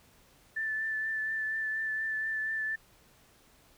sine tone with vibrato, 1760 Hz, A6, in tune, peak -30 dBFS, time 0.56-2.76 s, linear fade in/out 10 ms, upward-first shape triangle, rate 4.2 Hz, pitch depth 21 cents each way, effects pink hiss -62 dBFS RMS until 3.77 s

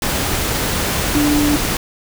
sine tone in noise, 293.7 Hz, D4, in tune, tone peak -13 dBFS, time 1.15-1.56 s, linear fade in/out 2 ms, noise pink, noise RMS -19 dBFS, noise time 0.02-1.77 s, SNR +3 dB, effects none

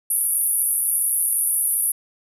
pink band-pass noise, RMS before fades -21 dBFS, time 0.1-1.92 s, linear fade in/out 5 ms, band 9700 to 12000 Hz, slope 96 dB/octave, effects none

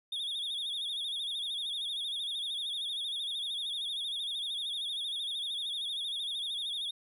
triangle tone with vibrato, 3500 Hz, A7, 10 cents flat, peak -32 dBFS, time 0.12-6.91 s, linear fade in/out 5 ms, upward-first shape sine, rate 13 Hz, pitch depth 110 cents each way, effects none

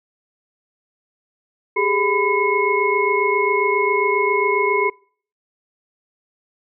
sine tone cluster, 395.6 / 423 / 1000 / 2173 Hz, G4 / G#4 / B5 / C#7, +16 / +32 / +21 / -35 cents, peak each -21 dBFS, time 1.76-4.9 s, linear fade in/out 10 ms, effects noise-tail reverb RT60 0.5 s tail -26 dB re dry

